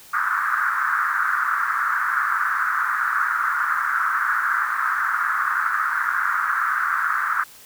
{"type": "band-pass noise", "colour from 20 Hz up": "pink", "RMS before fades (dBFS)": -22, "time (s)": [0.13, 7.44], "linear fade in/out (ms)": 10, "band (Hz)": [1200, 1600], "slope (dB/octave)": 48, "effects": ["white hiss -46 dBFS RMS until 7.65 s"]}